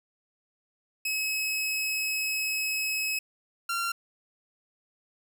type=tone pair in turn; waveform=sawtooth; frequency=2566 / 1375.1 Hz; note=E7 / F6; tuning=-47 / -27 cents; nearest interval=major seventh; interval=1080 cents; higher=first; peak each=-24 dBFS; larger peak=neither; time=1.05-3.19 / 3.69-3.92 s; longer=first; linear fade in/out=5 ms; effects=none